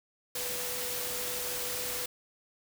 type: tone in noise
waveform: sine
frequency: 493.9 Hz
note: B4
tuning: in tune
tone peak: -42 dBFS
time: 0.35-2.06 s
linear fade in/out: 5 ms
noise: white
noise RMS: -35 dBFS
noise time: 0.35-2.06 s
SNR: -10 dB
effects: none